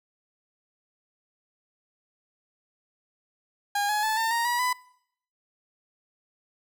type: tone with pitch steps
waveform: 30% pulse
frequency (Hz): 814 / 842.2 / 871.4 / 901.6 / 932.9 / 965.2 / 998.7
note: G#5 / G#5 / A5 / A5 / A#5 / B5 / B5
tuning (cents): -35 / +24 / -17 / +42 / +1 / -40 / +19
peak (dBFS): -21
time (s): 3.75-4.73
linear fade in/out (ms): 5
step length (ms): 140
effects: noise-tail reverb RT60 0.7 s tail -23 dB re dry